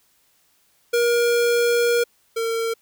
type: tone pair in turn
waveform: square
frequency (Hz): 474.8 / 456.1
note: A#4 / A#4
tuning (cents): +32 / -38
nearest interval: minor second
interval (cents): 70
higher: first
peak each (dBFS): -17 / -22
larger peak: first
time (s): 0.93-2.04 / 2.36-2.74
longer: first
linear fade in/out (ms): 10
effects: white hiss -62 dBFS RMS until 2.81 s